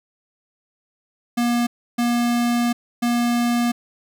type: tone bursts at uneven times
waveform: square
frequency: 238.8 Hz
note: A#3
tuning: 42 cents sharp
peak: -18 dBFS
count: 3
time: 1.37-1.67 / 1.98-2.73 / 3.02-3.72 s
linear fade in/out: 10 ms
effects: none